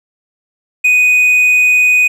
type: tone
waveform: triangle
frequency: 2489 Hz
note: D#7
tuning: in tune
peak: -5 dBFS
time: 0.84-2.08 s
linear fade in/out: 10 ms
effects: none